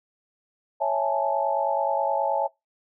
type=chord; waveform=sine; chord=A major seventh; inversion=first; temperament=equal; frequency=554.4 / 659.3 / 830.6 / 880 Hz; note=C#5 / E5 / G#5 / A5; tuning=0 / 0 / 0 / 0 cents; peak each=-27 dBFS; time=0.8-2.48 s; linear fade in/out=20 ms; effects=noise-tail reverb RT60 0.2 s tail -24 dB re dry